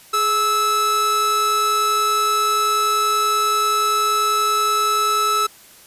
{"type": "tone pair together", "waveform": "45% pulse", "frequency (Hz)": [419, 1307.4], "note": ["G#4", "E6"], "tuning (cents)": [15, -15], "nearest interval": "octave + minor sixth", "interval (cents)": 1970, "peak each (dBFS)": [-27, -16], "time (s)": [0.13, 5.47], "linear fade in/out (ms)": 10, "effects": ["white hiss -46 dBFS RMS until 5.86 s", "resampled to 32000 Hz"]}